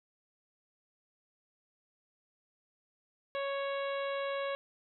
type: harmonic tone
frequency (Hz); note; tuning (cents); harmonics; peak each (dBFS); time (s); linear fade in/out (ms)
554.4; C#5; 0; 1 / 2 / 3 / 4 / 5 / 6 / 7; -34 / -40 / -44 / -46 / -48 / -50 / -51; 3.35-4.55; 0
effects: none